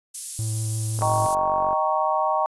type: high-pass noise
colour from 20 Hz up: white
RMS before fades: -28 dBFS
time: 0.14-1.35 s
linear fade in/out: 10 ms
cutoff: 9400 Hz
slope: 12 dB/octave
type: tone with vibrato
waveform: triangle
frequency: 110 Hz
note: A2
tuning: in tune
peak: -22 dBFS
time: 0.39-1.26 s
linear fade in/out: 0 ms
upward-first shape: triangle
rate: 5.8 Hz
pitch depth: 16 cents each way
type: click train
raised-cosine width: 1 ms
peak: -20 dBFS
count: 36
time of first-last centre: 0.99-1.73 s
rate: 47.3 Hz
type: chord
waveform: sine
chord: Eb dominant seventh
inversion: none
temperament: equal with one note detuned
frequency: 622.3 / 776.3 / 932.3 / 1108.7 Hz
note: Eb5 / G5 / Bb5 / Db6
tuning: 0 / -17 / 0 / 0 cents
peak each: -25 dBFS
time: 1.02-2.46 s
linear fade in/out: 0 ms
effects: resampled to 24000 Hz